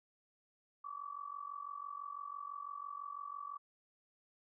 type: tone with amplitude modulation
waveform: sine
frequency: 1148 Hz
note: D6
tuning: 40 cents flat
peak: -39 dBFS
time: 0.84-3.58 s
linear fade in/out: 10 ms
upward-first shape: sine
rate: 46 Hz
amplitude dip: 85%
effects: none